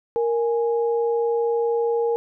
sine tone pair together, 466.2 / 830.6 Hz, A#4 / G#5, 0 / 0 cents, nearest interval minor seventh, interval 1000 cents, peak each -19 / -29 dBFS, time 0.16-2.16 s, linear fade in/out 0 ms, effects none

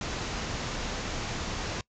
pink low-pass noise, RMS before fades -34 dBFS, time 0.01-1.81 s, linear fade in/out 2 ms, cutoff 7200 Hz, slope 96 dB/octave, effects noise-tail reverb RT60 0.1 s tail -22 dB re dry

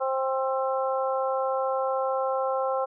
harmonic tone with a mistuned harmonic, 264.2 Hz, C4, 17 cents sharp, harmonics 2 / 3 / 4 / 5, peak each -26 / -30 / -32 / -34 dBFS, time 0-2.86 s, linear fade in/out 20 ms, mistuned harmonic 5, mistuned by +16 cents, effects none

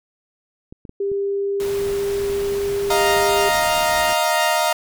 clicks, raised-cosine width 3 ms, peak -24 dBFS, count 7, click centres 0.725 / 0.852 / 0.894 / 1.117 / 2.203 / 2.299 / 2.726 s
sine tone with pitch glide, 398 to 401.7 Hz, G4 to G4, +26 to +42 cents, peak -19 dBFS, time 1-3.49 s, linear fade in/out 5 ms, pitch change +16 cents, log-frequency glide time 1.11-3.37 s
pink noise, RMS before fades -33 dBFS, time 1.6-4.13 s, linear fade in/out 0 ms
sawtooth chord, Eb suspended second, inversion none, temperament equal, 622.3 / 698.5 / 932.3 Hz, Eb5 / F5 / Bb5, 0 / 0 / 0 cents, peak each -17 dBFS, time 2.9-4.73 s, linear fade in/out 5 ms
effects none

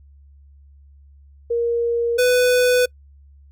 sine / square tone pair in turn, 470 / 497.2 Hz, A#4 / B4, +14 / +12 cents, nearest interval minor second, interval 98 cents, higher second, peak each -17 / -14 dBFS, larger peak second, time 1.5-2.18 / 2.18-2.86 s, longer neither, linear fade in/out 10 ms, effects noise-tail reverb RT60 0.1 s tail -26 dB re dry + added 70 Hz sine -45 dBFS peak until 3.51 s

